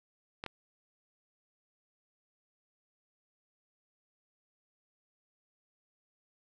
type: clicks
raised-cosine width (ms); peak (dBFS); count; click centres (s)
0.3; -22; 2; 0.439 / 0.463
effects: none